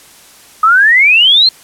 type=exponential sweep; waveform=sine; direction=up; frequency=1244.5 to 4273 Hz; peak=-4 dBFS; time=0.63-1.49 s; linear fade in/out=5 ms; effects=white hiss -40 dBFS RMS until 1.63 s + low-pass 12000 Hz 12 dB/octave